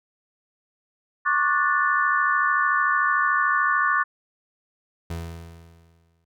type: chord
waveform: sine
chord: D major seventh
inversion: third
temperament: just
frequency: 1101.2 / 1174.7 / 1468.3 / 1762 Hz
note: C#6 / D6 / F#6 / A6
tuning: -12 / 0 / -14 / +2 cents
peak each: -24 dBFS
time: 1.25-4.04 s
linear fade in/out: 20 ms
type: tone with exponential decay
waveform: 30% pulse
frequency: 83.5 Hz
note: E2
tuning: 23 cents sharp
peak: -25 dBFS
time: 5.1-6.25 s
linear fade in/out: 5 ms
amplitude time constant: 250 ms
effects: none